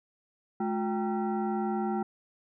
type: tone with frequency modulation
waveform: sine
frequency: 213.1 Hz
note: G#3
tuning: 45 cents sharp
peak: -27 dBFS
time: 0.6-2.03 s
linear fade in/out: 5 ms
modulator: 571 Hz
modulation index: 1.2
effects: none